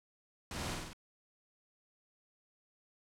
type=noise with echo; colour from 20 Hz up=pink; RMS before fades=-42 dBFS; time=0.51-0.74 s; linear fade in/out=2 ms; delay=48 ms; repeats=4; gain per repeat=-2 dB; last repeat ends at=0.932 s; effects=low-pass 9000 Hz 12 dB/octave